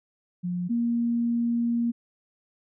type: tone pair in turn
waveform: sine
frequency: 177.5 / 235.3 Hz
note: F3 / A#3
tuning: +28 / +16 cents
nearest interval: perfect fourth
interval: 488 cents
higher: second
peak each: -26 / -22 dBFS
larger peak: second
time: 0.43-0.69 / 0.69-1.92 s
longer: second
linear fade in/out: 20 ms
effects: none